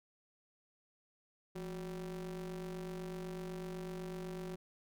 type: ring-modulated tone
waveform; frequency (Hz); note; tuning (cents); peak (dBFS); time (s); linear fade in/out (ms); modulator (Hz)
square; 98; G2; 0; -39; 1.55-4.56; 10; 270
effects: none